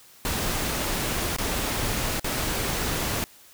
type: noise with dropouts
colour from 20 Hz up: pink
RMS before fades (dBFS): -27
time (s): 0.25-3.24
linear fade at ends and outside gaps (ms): 0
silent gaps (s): 1.364-1.385 / 2.196-2.244
effects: white hiss -52 dBFS RMS until 3.53 s